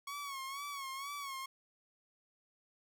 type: tone with vibrato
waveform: sawtooth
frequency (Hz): 1108.7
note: C#6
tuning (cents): 0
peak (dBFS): -37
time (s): 0.07-1.46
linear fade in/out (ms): 5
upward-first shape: sine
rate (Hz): 2.1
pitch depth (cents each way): 72
effects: none